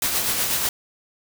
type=noise with tremolo; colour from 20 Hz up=white; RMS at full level=-21 dBFS; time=0.02-0.69 s; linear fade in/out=2 ms; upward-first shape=triangle; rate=8.2 Hz; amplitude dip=45%; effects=none